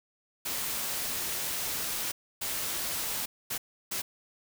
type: noise bursts at uneven times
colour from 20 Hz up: white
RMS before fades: -33 dBFS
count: 4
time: 0.45-2.12 / 2.41-3.26 / 3.5-3.58 / 3.91-4.02 s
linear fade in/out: 10 ms
effects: none